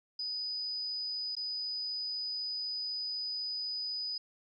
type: tone with dropouts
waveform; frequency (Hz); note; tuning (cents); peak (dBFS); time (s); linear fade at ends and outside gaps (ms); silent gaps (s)
sine; 4978; D#8; 0; -34; 0.19-4.18; 5; 1.353-1.366
effects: none